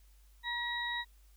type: harmonic tone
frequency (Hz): 956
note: A#5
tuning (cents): +43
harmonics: 1 / 2 / 4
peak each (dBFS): -40 / -36 / -39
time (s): 0.43-1.05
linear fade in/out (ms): 50
effects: added 50 Hz sine -58 dBFS peak until 1.36 s + white hiss -70 dBFS RMS until 1.36 s